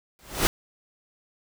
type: noise with exponential growth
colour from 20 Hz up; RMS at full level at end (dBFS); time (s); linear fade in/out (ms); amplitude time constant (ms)
pink; -18; 0.19-0.47; 0; 59
effects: none